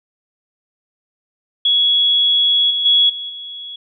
sine tone with level steps, 3354 Hz, G#7, 16 cents sharp, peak -11 / -16 / -9 / -24 / -28 dBFS, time 1.65-3.76 s, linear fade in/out 5 ms, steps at 2.7 / 2.85 / 3.09 / 3.29 s, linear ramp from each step 10 ms, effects none

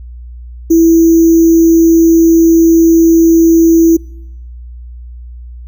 sine tone with sample-and-hold, 330.6 Hz, E4, 5 cents sharp, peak -3 dBFS, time 0.7-3.97 s, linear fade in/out 10 ms, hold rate 6300 Hz, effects noise-tail reverb RT60 0.9 s tail -26 dB re dry + added 60 Hz sine -26 dBFS peak until 5.67 s

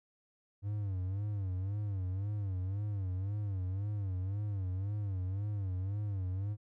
triangle tone with vibrato, 98 Hz, G2, in tune, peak -31 dBFS, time 0.62-6.57 s, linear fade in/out 50 ms, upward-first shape sine, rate 1.9 Hz, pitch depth 120 cents each way, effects none

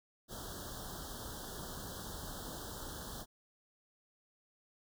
pink band-stop noise, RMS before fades -45 dBFS, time 0.28-3.26 s, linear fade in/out 50 ms, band 1700 to 3100 Hz, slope 96 dB/octave, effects none

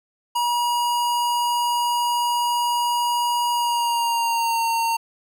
square tone with pitch glide, 959 to 916.8 Hz, A#5 to A#5, +49 to -29 cents, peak -20 dBFS, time 0.35-4.97 s, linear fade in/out 10 ms, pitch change -78 cents, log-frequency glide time 3.51-4.62 s, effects none

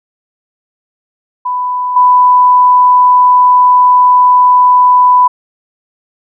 sine tone with level steps, 995 Hz, B5, 13 cents sharp, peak -12 / -3 dBFS, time 1.45-5.28 s, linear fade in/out 10 ms, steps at 1.96 s, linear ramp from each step 5 ms, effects none

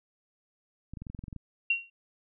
clicks, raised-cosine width 5 ms, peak -28 dBFS, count 11, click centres 0.936 / 0.972 / 1.02 / 1.068 / 1.1 / 1.148 / 1.191 / 1.239 / 1.282 / 1.328 / 1.363 s
sine tone with exponential decay, 2749 Hz, F7, 28 cents flat, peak -20 dBFS, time 1.7-1.9 s, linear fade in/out 5 ms, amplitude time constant 42 ms
effects none

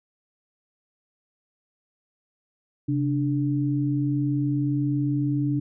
sine tone pair together, 134.5 / 293 Hz, C3 / D4, +48 / -4 cents, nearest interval octave + minor second, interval 1348 cents, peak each -24 dBFS, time 2.88-5.6 s, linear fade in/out 10 ms, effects none

